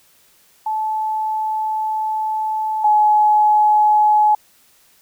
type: tone pair in turn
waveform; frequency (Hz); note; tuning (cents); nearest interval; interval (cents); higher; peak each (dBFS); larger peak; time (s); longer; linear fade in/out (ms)
sine; 868 / 847.2; A5 / G#5; -24 / +34; unison; 42; first; -18 / -10; second; 0.66-2.84 / 2.84-4.35; first; 5
effects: white hiss -54 dBFS RMS until 5.01 s